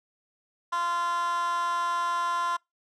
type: tone with high-pass filter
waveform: 15% pulse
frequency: 345.3 Hz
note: F4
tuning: 20 cents flat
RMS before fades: -28 dBFS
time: 0.72-2.57 s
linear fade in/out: 10 ms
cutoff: 1100 Hz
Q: 4.9
effects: noise-tail reverb RT60 0.2 s tail -26 dB re dry + low-pass 8000 Hz 12 dB/octave